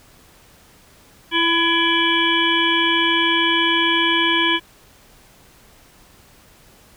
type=harmonic tone with a mistuned harmonic; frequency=333.3 Hz; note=E4; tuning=19 cents sharp; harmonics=1 / 3 / 5 / 7 / 9 / 10; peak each=-22 / -22 / -22 / -22 / -22 / -22 dBFS; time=1.31-4.6 s; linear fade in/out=50 ms; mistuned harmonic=5; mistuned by=+19 cents; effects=pink hiss -50 dBFS RMS until 6.96 s